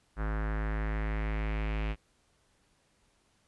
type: tone with low-pass filter sweep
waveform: square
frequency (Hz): 53.2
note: G#1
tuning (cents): +42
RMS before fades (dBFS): -32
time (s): 0.16-1.96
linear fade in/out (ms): 50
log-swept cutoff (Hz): 1500 to 2600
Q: 3
effects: pink hiss -70 dBFS RMS until 3.47 s + resampled to 24000 Hz